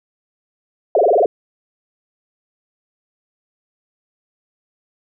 sine tone with frequency modulation, 554.4 Hz, C#5, in tune, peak -10 dBFS, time 0.95-1.26 s, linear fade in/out 2 ms, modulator 21 Hz, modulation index 7.6, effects none

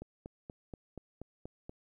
click train, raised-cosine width 2 ms, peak -30 dBFS, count 8, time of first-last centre 0.02-1.695 s, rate 4.18 Hz, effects 12-bit

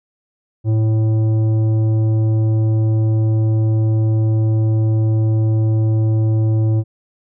triangle tone with tanh clipping, 110 Hz, A2, in tune, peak -14 dBFS, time 0.64-6.84 s, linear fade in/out 50 ms, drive 14 dB, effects none

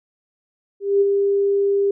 sine tone with ADSR envelope, 399.2 Hz, G4, 32 cents sharp, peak -11 dBFS, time 0.8-1.91 s, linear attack 210 ms, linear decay 27 ms, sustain -4 dB, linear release 4 ms, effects none

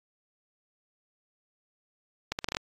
accelerating click train, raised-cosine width 0.2 ms, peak -12 dBFS, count 7, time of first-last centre 2.32-2.569 s, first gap 69 ms, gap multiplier 0.79, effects AAC 32 kbps

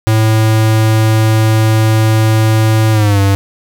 square tone with pitch glide, 110 to 98.57 Hz, A2 to G2, 0 to +10 cents, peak -8 dBFS, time 0.07-3.35 s, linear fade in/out 0 ms, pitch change -190 cents, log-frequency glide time 2.92-3.2 s, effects none

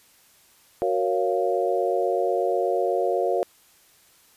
sine chord, Gb major seventh, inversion none, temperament equal with one note detuned, 370 / 466.2 / 554.4 / 695.6 Hz, Gb4 / Bb4 / Db5 / F5, 0 / 0 / 0 / -7 cents, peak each -26 dBFS, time 0.82-3.43 s, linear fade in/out 0 ms, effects white hiss -57 dBFS RMS until 4.36 s + resampled to 32000 Hz

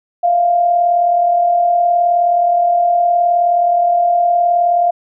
sine tone pair together, 659.3 / 698.5 Hz, E5 / F5, 0 / 0 cents, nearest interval minor second, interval 100 cents, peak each -21 / -10 dBFS, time 0.23-4.91 s, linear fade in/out 10 ms, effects none

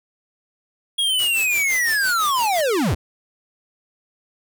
square linear sweep, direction down, 3322 to 55 Hz, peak -18 dBFS, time 0.98-2.95 s, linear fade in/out 10 ms
white noise with tremolo, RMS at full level -30 dBFS, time 1.19-2.61 s, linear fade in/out 0 ms, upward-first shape sine, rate 5.9 Hz, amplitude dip 85%
effects none

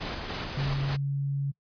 pink noise with tremolo, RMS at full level -33 dBFS, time 0-0.97 s, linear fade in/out 20 ms, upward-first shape square, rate 3.4 Hz, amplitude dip 30%
sine tone with pitch glide, 138.59 to 139.63 Hz, C#3 to C#3, 0 to +13 cents, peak -26 dBFS, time 0.56-1.52 s, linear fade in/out 20 ms, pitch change +13 cents, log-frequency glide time 0.87-0.95 s
effects noise-tail reverb RT60 0.1 s tail -24 dB re dry + resampled to 11025 Hz

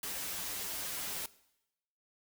white noise with comb filter, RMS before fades -39 dBFS, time 0.03-1.26 s, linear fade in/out 2 ms, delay 8.4 ms, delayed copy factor -0.75, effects noise-tail reverb RT60 0.9 s tail -20 dB re dry

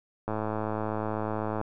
click train, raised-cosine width 1 ms, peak -17 dBFS, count 145, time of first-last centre 0.28-1.613 s, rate 108 Hz, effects none

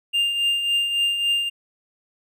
triangle tone with tremolo, 2801 Hz, F7, 4 cents sharp, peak -15 dBFS, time 0.13-1.5 s, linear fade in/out 20 ms, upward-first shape triangle, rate 3.6 Hz, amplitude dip 55%, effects none

